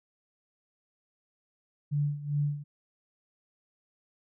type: tone with tremolo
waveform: sine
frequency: 145.7 Hz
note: D3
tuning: 13 cents flat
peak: -24 dBFS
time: 1.91-2.64 s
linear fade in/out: 20 ms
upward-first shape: sine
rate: 2.5 Hz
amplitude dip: 80%
effects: none